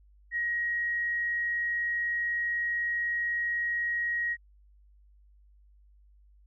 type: tone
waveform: sine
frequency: 1892 Hz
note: A#6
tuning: 25 cents sharp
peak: -27 dBFS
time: 0.31-4.37 s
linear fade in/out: 50 ms
effects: added 50 Hz sine -56 dBFS peak until 6.46 s